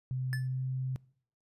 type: tone with pitch glide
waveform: sine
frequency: 128.9 to 130.17 Hz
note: C3 to C3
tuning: -26 to -9 cents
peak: -31 dBFS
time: 0.11-0.96 s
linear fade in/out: 0 ms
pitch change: +17 cents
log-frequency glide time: 0.43-0.61 s
type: tone with exponential decay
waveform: square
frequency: 1742 Hz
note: A6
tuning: 18 cents flat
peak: -33 dBFS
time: 0.33-0.48 s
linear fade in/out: 0 ms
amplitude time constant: 32 ms
effects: noise-tail reverb RT60 0.6 s tail -23 dB re dry + resampled to 32000 Hz